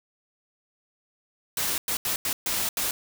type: noise bursts at uneven times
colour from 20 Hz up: white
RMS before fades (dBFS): -27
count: 6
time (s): 1.57-1.78 / 1.88-1.97 / 2.05-2.16 / 2.25-2.33 / 2.46-2.69 / 2.77-2.91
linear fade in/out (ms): 2
effects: none